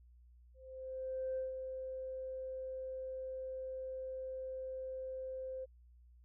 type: tone with ADSR envelope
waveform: sine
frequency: 521 Hz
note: C5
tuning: 7 cents flat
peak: -34 dBFS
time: 0.54-5.66 s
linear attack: 830 ms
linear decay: 150 ms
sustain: -6 dB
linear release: 24 ms
effects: tanh soft clip ceiling -31 dBFS + added 60 Hz sine -59 dBFS peak until 6.24 s